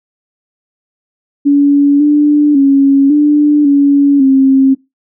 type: tone with pitch steps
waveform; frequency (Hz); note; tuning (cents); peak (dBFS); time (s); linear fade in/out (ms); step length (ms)
sine; 284.6 / 295 / 275.9 / 295.5 / 282.5 / 268; C#4 / D4 / C#4 / D4 / C#4 / C4; +46 / +8 / -8 / +11 / +33 / +42; -4; 1.45-4.75; 20; 550
effects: noise-tail reverb RT60 0.2 s tail -19 dB re dry